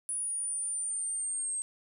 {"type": "exponential sweep", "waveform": "sine", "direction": "down", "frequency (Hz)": [9810, 8370], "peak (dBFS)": -31, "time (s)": [0.09, 1.62], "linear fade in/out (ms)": 0, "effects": []}